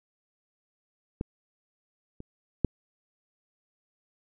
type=clicks; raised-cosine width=3 ms; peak=-17 / -28 / -9 dBFS; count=3; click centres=1.211 / 2.204 / 2.647 s; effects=none